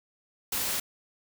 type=noise; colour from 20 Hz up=white; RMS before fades=-30 dBFS; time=0.52-0.8 s; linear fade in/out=5 ms; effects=none